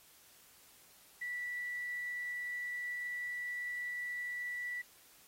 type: tone with quantisation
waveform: sine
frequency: 1959 Hz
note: B6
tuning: 15 cents flat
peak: -37 dBFS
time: 1.21-4.82 s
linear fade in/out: 10 ms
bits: 10
effects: white hiss -62 dBFS RMS until 5.27 s + AAC 48 kbps